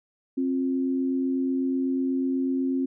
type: tone pair together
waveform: sine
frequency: 265.7 / 353.8 Hz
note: C4 / F4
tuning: +27 / +23 cents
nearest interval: perfect fourth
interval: 496 cents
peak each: -23 / -32 dBFS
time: 0.37-2.86 s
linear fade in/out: 10 ms
effects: none